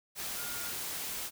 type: tone in noise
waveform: sine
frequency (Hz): 1419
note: F6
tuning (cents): +27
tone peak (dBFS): -45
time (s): 0.35-0.73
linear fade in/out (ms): 50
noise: white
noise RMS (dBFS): -38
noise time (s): 0.15-1.31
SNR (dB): -10
effects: none